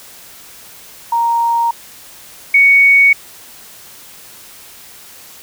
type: tone pair in turn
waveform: sine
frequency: 932.3 / 2230 Hz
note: A#5 / C#7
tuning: 0 / +10 cents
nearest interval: octave + minor third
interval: 1510 cents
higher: second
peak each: -11 / -5 dBFS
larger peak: second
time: 1.12-1.71 / 2.54-3.13 s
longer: neither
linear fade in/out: 5 ms
effects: white hiss -38 dBFS RMS until 5.42 s